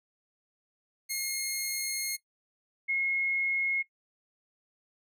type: tone pair in turn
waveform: 10% pulse / sine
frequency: 2146 / 2163 Hz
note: C7 / C#7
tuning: +43 / -43 cents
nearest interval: unison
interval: 14 cents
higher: second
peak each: -22 / -26 dBFS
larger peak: first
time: 1.09-2.17 / 2.88-3.83 s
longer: first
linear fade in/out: 20 ms
effects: noise-tail reverb RT60 0.1 s tail -17 dB re dry